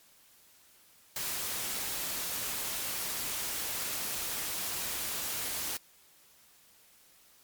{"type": "noise", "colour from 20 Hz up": "white", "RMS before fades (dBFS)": -35, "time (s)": [1.16, 5.77], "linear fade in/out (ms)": 2, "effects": ["white hiss -61 dBFS RMS until 7.43 s", "MP3 96 kbps"]}